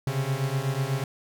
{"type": "beating tone pair", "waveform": "45% pulse", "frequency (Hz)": [130.81, 138.91], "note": ["C3", "C#3"], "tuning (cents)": [0, 4], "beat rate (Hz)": 8.1, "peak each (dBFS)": -28, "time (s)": [0.07, 1.04], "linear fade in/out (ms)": 2, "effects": []}